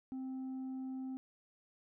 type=tone with tanh clipping; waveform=sine; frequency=261.6 Hz; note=C4; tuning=in tune; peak=-40 dBFS; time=0.12-1.17 s; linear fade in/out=0 ms; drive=3 dB; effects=none